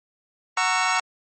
25% pulse chord, F# dominant seventh, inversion none, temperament just, 740 / 925 / 1110 / 1332 Hz, F#5 / A#5 / C#6 / E6, 0 / -14 / +2 / +18 cents, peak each -22 dBFS, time 0.57-1 s, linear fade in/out 5 ms, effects MP3 32 kbps

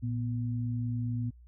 sine tone pair together, 115.72 / 245.2 Hz, A#2 / B3, -12 / -12 cents, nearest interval octave + minor second, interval 1300 cents, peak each -30 / -36 dBFS, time 0.02-1.31 s, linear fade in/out 20 ms, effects added 60 Hz sine -51 dBFS peak until 1.47 s

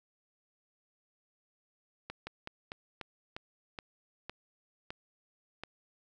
slowing click train, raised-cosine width 0.3 ms, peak -24 dBFS, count 10, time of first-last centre 2.1-5.636 s, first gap 170 ms, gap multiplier 1.2, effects none

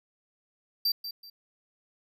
square tone with echo, 4690 Hz, D8, 3 cents flat, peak -24 dBFS, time 0.85-0.92 s, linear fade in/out 5 ms, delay 190 ms, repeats 2, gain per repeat -11 dB, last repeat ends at 1.3 s, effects none

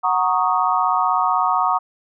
sine chord, D# minor seventh, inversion first, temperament equal, 740 / 932.3 / 1108.7 / 1244.5 Hz, F#5 / A#5 / C#6 / D#6, 0 / 0 / 0 / 0 cents, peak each -21 dBFS, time 0.03-1.79 s, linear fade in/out 20 ms, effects none

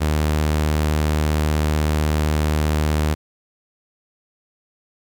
sawtooth tone, 76.3 Hz, D#2, 33 cents flat, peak -13 dBFS, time 0-3.15 s, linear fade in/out 20 ms, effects 9-bit

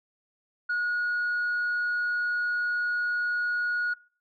sine tone, 1449 Hz, F#6, 37 cents flat, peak -23 dBFS, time 0.69-3.94 s, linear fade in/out 10 ms, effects noise-tail reverb RT60 0.4 s tail -22 dB re dry + tanh soft clip ceiling -23 dBFS

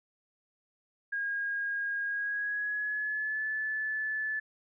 sine tone with pitch glide, 1630 to 1736.9 Hz, G#6 to A6, -33 to -23 cents, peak -30 dBFS, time 1.12-4.4 s, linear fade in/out 10 ms, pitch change +110 cents, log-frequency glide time 2.04-3.44 s, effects none

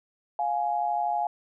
sine tone pair together, 703.6 / 836 Hz, F5 / G#5, +13 / +11 cents, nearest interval minor third, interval 298 cents, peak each -27 dBFS, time 0.39-1.27 s, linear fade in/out 2 ms, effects none

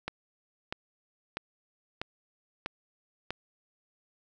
click train, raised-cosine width 0.3 ms, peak -17 dBFS, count 6, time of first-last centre 0.08-3.306 s, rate 1.55 Hz, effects none

